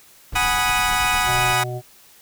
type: noise with tremolo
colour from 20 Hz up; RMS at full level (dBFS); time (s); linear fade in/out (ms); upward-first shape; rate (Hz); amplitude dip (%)
brown; -31; 0.32-1.54; 2; sine; 8.7; 30
type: chord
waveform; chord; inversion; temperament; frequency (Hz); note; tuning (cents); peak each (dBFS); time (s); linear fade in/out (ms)
20% pulse; G# minor seventh; third; equal with one note detuned; 740 / 830.6 / 982.6 / 1244.5; F#5 / G#5 / B5 / D#6; 0 / 0 / -9 / 0; -18 / -21 / -19 / -17; 0.35-1.64; 10
type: harmonic tone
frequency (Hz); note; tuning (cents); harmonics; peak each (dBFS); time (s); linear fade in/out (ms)
123.47; B2; 0; 1 / 3 / 5 / 6; -27 / -32 / -34 / -35; 1.25-1.82; 50
effects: white hiss -50 dBFS RMS until 2.21 s